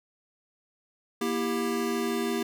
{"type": "chord", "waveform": "square", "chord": "E diminished", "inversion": "second", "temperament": "just", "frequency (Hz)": [237.3, 329.6, 395.6], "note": ["Bb3", "E4", "G4"], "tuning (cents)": [31, 0, 16], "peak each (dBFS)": [-31, -34, -31], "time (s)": [1.21, 2.43], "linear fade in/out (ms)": 5, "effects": []}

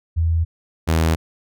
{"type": "tone pair in turn", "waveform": ["sine", "sawtooth"], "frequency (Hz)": [82.41, 80.9], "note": ["E2", "E2"], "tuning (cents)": [0, -32], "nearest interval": "unison", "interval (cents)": 32, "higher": "first", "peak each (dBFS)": [-15, -11], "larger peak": "second", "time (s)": [[0.16, 0.45], [0.87, 1.16]], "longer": "neither", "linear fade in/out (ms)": 20, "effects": []}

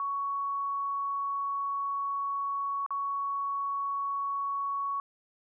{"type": "tone with dropouts", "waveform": "sine", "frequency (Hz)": 1116, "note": "C#6", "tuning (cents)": 11, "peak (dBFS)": -29, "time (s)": [0, 5], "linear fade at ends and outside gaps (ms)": 1, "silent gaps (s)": [2.863, 2.906], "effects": []}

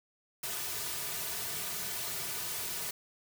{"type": "noise with comb filter", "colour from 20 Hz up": "white", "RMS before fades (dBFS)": -37, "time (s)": [0.43, 2.91], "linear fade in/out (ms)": 5, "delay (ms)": 3.7, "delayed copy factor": -0.8, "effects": []}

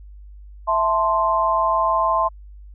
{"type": "chord", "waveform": "sine", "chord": "A minor", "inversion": "second", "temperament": "equal", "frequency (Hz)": [659.3, 880, 1046.5], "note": ["E5", "A5", "C6"], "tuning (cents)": [0, 0, 0], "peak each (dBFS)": [-22, -23, -18], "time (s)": [0.67, 2.29], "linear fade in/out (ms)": 20, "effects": ["added 50 Hz sine -38 dBFS peak until 2.74 s"]}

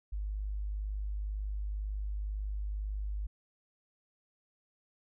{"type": "tone", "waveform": "sine", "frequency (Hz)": 51, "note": "G#1", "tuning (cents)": -31, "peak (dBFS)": -33, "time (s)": [0.12, 3.27], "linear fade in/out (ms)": 10, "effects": []}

